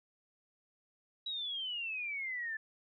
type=exponential sweep; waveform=sine; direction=down; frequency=3900 to 1740 Hz; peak=-36 dBFS; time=1.26-2.57 s; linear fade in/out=5 ms; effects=none